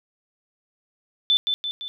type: tone with echo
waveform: sine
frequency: 3520 Hz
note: A7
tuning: in tune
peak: -15 dBFS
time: 1.3-1.37 s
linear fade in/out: 0 ms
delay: 170 ms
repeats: 3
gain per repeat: -5 dB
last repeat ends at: 1.88 s
effects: none